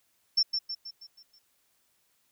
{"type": "tone with echo", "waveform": "sine", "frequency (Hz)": 5390, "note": "E8", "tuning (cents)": 38, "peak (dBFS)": -20, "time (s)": [0.37, 0.43], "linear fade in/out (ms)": 10, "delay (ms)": 160, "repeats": 6, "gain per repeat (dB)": -6, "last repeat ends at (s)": 1.39, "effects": ["white hiss -71 dBFS RMS until 2.31 s"]}